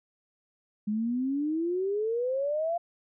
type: exponential sweep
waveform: sine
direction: up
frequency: 205.9 to 698.5 Hz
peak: -26 dBFS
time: 0.87-2.78 s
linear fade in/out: 10 ms
effects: none